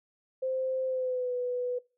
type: tone with pitch glide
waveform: sine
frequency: 521 to 494.6 Hz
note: C5 to B4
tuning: -7 to +3 cents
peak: -28 dBFS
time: 0.42-1.79 s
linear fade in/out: 10 ms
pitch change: -90 cents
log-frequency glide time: 0.86-1.34 s
effects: noise-tail reverb RT60 0.3 s tail -22 dB re dry